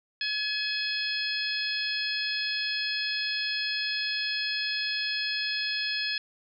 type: harmonic tone with a mistuned harmonic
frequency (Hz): 850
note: G#5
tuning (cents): +40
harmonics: 2 / 3 / 4 / 5 / 6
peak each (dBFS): -34 / -34 / -34 / -34 / -34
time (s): 0.21-6.18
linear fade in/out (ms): 2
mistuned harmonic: 4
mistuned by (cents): -25
effects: none